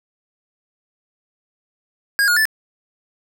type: tone with pitch steps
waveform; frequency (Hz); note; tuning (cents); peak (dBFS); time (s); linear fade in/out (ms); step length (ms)
square; 1630 / 1437 / 1753; G#6 / F6 / A6; -33 / +49 / -7; -14; 2.19-2.454; 0; 88
effects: none